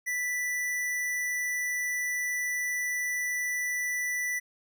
square tone, 1975.5 Hz, B6, in tune, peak -29 dBFS, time 0.06-4.4 s, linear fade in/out 20 ms, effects none

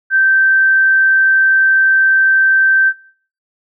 sine tone, 1557 Hz, G6, 12 cents flat, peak -8 dBFS, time 0.1-2.93 s, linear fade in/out 50 ms, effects noise-tail reverb RT60 0.5 s tail -20 dB re dry

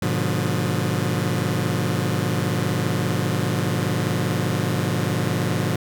sawtooth chord, G# diminished seventh, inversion none, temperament just, 103.83 / 124.59 / 149.51 / 179.41 Hz, G#2 / B2 / D3 / F3, 0 / +16 / +31 / +47 cents, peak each -22 dBFS, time 0.02-5.76 s, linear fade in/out 5 ms, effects none

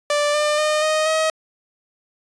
sawtooth tone with pitch steps, 587.3 / 598.6 / 610.1 / 621.9 / 633.8 Hz, D5 / D5 / D#5 / D#5 / D#5, 0 / +33 / -34 / -1 / +32 cents, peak -13 dBFS, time 0.1-1.3 s, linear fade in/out 2 ms, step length 240 ms, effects resampled to 22050 Hz

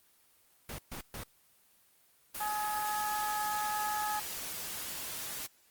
pink noise bursts, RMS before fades -41 dBFS, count 3, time 0.69-1.235 s, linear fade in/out 2 ms, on 95 ms, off 130 ms
white noise, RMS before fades -40 dBFS, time 2.34-5.47 s, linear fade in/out 10 ms
harmonic tone, 422.3 Hz, G#4, 29 cents sharp, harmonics 2 / 3 / 4, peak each -33 / -39 / -42 dBFS, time 2.4-4.2 s, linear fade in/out 10 ms
effects white hiss -66 dBFS RMS until 5.7 s + Opus 24 kbps

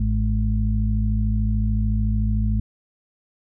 harmonic tone, 53.6 Hz, A1, 45 cents flat, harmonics 1 / 2 / 4, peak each -20 / -23 / -26 dBFS, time 0-2.6 s, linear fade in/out 5 ms, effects none

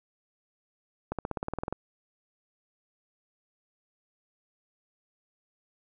accelerating click train, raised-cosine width 1 ms, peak -17 dBFS, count 12, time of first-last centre 1.12-1.726 s, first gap 67 ms, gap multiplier 0.96, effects none

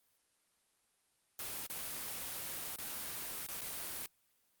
white noise with dropouts, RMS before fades -42 dBFS, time 1.39-4.06 s, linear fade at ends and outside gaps 1 ms, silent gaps 1.666-1.699 / 2.761-2.785 / 3.466-3.486 / 3.609-3.616 s, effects white hiss -75 dBFS RMS until 4.6 s + Opus 32 kbps

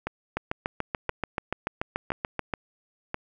two click trains, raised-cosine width 0.5 ms, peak -14 / -12 dBFS, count 4 / 16, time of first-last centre 0.07-3.144 / 0.37-2.538 s, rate 0.976 / 6.92 Hz, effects none

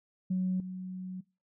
sine tone with level steps, 185 Hz, F#3, in tune, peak -26 / -36 dBFS, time 0.3-1.21 s, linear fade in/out 10 ms, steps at 0.6 s, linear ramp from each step 2 ms, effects noise-tail reverb RT60 0.3 s tail -23 dB re dry + tanh soft clip ceiling -22 dBFS

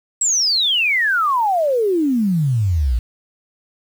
sine exponential sweep, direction down, 7902 to 54.9 Hz, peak -14 dBFS, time 0.21-2.99 s, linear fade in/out 5 ms, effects 7-bit

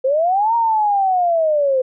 sine linear two-way sweep, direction up then down, 507 to 940 to 507 Hz, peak -13 dBFS, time 0.04-1.82 s, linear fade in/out 10 ms, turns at 0.55 s, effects none

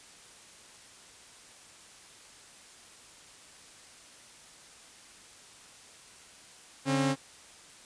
sawtooth tone pair together, 142.5 / 269 Hz, C#3 / C4, +48 / +48 cents, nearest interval major seventh, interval 1100 cents, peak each -26 / -23 dBFS, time 6.85-7.16 s, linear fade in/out 50 ms, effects white hiss -53 dBFS RMS until 7.85 s + resampled to 22050 Hz

